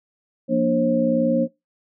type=tone cluster; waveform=sine; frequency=174 / 236.4 / 297.2 / 536 Hz; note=F3 / A#3 / D4 / C5; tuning=-6 / +24 / +21 / +42 cents; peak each=-27 / -20 / -24 / -20 dBFS; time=0.48-1.48 s; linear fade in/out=50 ms; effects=noise-tail reverb RT60 0.2 s tail -22 dB re dry